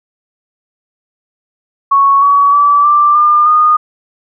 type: tone with pitch steps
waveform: sine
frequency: 1108.7 / 1131.3 / 1154.4 / 1178 / 1202.1 / 1226.6 Hz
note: C#6 / C#6 / D6 / D6 / D6 / D#6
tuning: 0 / +35 / -30 / +5 / +40 / -25 cents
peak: -5 dBFS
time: 1.91-3.77 s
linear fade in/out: 10 ms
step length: 310 ms
effects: none